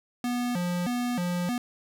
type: tone with vibrato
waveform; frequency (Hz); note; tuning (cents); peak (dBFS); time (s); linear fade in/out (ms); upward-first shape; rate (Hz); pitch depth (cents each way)
square; 207.7; G#3; 0; -27; 0.24-1.58; 2; square; 1.6; 280
effects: none